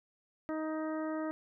harmonic tone, 313.4 Hz, D#4, 13 cents sharp, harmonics 1 / 2 / 3 / 4 / 5 / 6, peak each -35 / -39 / -47 / -45 / -51 / -51 dBFS, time 0.49-1.31 s, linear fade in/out 0 ms, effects none

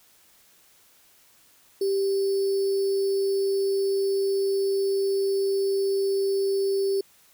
sine tone with sample-and-hold, 392 Hz, G4, in tune, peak -21 dBFS, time 1.81-7.01 s, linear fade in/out 5 ms, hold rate 4900 Hz, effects white hiss -58 dBFS RMS until 7.33 s

